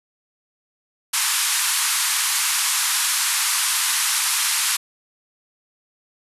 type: band-pass noise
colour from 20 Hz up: white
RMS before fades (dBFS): -21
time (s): 1.13-4.77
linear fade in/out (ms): 10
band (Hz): 910 to 12000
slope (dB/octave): 48
effects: resampled to 32000 Hz